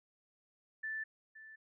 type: tone with echo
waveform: sine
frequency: 1760 Hz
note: A6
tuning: in tune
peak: -37 dBFS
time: 0.83-1.04 s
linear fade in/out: 10 ms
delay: 520 ms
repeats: 1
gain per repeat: -14 dB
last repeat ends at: 1.56 s
effects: none